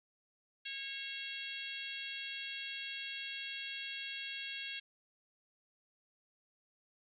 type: harmonic tone with a mistuned harmonic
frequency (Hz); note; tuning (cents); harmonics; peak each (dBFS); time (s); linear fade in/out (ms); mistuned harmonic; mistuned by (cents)
546; C#5; -26; 3 / 4 / 5 / 6 / 7 / 8; -49 / -49 / -45 / -45 / -52 / -54; 0.65-4.8; 10; 6; +16
effects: none